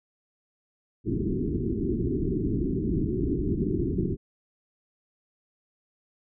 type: low-pass noise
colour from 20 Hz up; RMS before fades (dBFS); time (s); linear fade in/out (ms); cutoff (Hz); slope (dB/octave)
white; -27; 1.04-4.17; 50; 400; 96
effects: none